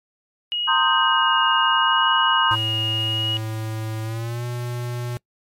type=tone with vibrato; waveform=sine; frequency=2883 Hz; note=F#7; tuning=46 cents flat; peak=-21 dBFS; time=0.52-3.37 s; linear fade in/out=0 ms; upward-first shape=sine; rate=0.75 Hz; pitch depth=14 cents each way
type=chord; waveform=sine; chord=C minor seventh; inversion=third; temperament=equal with one note detuned; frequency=921.6 / 1046.5 / 1244.5 / 1568 Hz; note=Bb5 / C6 / Eb6 / G6; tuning=-20 / 0 / 0 / 0 cents; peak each=-22 dBFS; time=0.67-2.56 s; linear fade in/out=20 ms
type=tone with pitch glide; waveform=square; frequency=110 to 121.35 Hz; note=A2 to B2; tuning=0 to -30 cents; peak=-26 dBFS; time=2.51-5.17 s; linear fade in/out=0 ms; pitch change=+170 cents; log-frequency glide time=4.03-4.45 s
effects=noise-tail reverb RT60 0.1 s tail -24 dB re dry + MP3 64 kbps